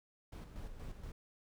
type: noise with tremolo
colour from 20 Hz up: brown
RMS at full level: -45 dBFS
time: 0.32-1.12 s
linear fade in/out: 5 ms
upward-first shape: square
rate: 4.2 Hz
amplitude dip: 50%
effects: none